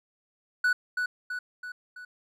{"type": "tone with echo", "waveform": "triangle", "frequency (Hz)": 1480, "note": "F#6", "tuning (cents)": 0, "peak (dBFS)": -19, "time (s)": [0.64, 0.73], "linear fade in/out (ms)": 5, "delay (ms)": 330, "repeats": 4, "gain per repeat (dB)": -5, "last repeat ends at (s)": 2.05, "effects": []}